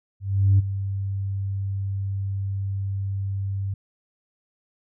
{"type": "tone with ADSR envelope", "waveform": "sine", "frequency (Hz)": 98, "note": "G2", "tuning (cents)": 0, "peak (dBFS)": -11, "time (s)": [0.2, 3.74], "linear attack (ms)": 390, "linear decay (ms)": 18, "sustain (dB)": -13, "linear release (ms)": 4, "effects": ["tanh soft clip ceiling -10 dBFS"]}